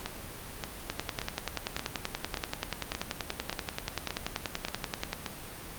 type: two click trains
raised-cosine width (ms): 0.2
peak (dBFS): -13 / -15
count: 45 / 10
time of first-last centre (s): 0.9-5.131 / 0.06-5.262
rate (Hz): 10.4 / 1.73
effects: pink hiss -43 dBFS RMS until 5.78 s + Opus 48 kbps